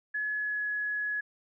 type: tone with pitch glide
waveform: sine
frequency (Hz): 1700 to 1688.3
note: G#6 to G#6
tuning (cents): +40 to +28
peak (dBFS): -29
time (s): 0.14-1.21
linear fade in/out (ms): 10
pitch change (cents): -12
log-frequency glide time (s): 0.33-0.65
effects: none